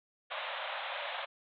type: band-pass noise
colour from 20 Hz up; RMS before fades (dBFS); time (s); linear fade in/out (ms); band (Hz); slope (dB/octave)
pink; -39; 0.3-1.26; 20; 540 to 3800; 96
effects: none